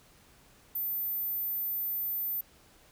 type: tone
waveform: sine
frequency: 14080 Hz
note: A9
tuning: in tune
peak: -30 dBFS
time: 0.75-2.41 s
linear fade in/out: 5 ms
effects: pink hiss -60 dBFS RMS until 2.91 s